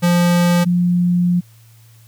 square / sine tone pair in turn, 174.61 / 176.54 Hz, F3 / F3, 0 / +19 cents, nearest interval unison, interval 19 cents, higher second, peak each -12 dBFS, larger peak neither, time 0.02-0.65 / 0.65-1.41 s, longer second, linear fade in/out 20 ms, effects added 113 Hz sine -44 dBFS peak until 2.07 s + white hiss -53 dBFS RMS until 2.07 s

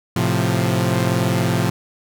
sawtooth chord, F major, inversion first, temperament equal, 110 / 130.81 / 174.61 Hz, A2 / C3 / F3, 0 / 0 / 0 cents, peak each -17 dBFS, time 0.16-1.7 s, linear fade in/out 5 ms, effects none

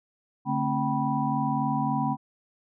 sine tone cluster, 145.6 / 223.5 / 267.1 / 773 / 980 Hz, D3 / A3 / C4 / G5 / B5, -15 / +27 / +36 / -24 / -14 cents, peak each -30 dBFS, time 0.45-2.17 s, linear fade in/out 50 ms, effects none

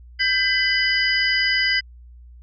sine tone cluster, 1576 / 2008 / 3004 / 4913 Hz, G6 / B6 / F#7 / D#8, +9 / +28 / +26 / -23 cents, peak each -24 / -20 / -26 / -23 dBFS, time 0.19-1.81 s, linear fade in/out 20 ms, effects added 60 Hz sine -41 dBFS peak until 2.42 s

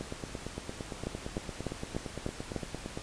two click trains, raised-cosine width 2 ms, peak -19 / -23 dBFS, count 6 / 27, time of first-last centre 1.07-2.563 / 0.01-2.975 s, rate 3.35 / 8.77 Hz, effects pink hiss -45 dBFS RMS until 3.02 s + resampled to 22050 Hz

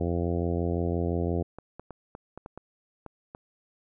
harmonic tone, 85.8 Hz, F2, 30 cents flat, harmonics 1 / 2 / 3 / 4 / 5 / 6 / 7 / 8 / 9, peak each -29 / -32 / -34 / -33 / -34 / -37 / -42 / -39 / -47 dBFS, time 0-1.43 s, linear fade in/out 10 ms
clicks, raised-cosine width 1 ms, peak -26 dBFS, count 9, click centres 1.586 / 1.796 / 1.907 / 2.151 / 2.376 / 2.461 / 2.576 / 3.063 / 3.349 s
effects none

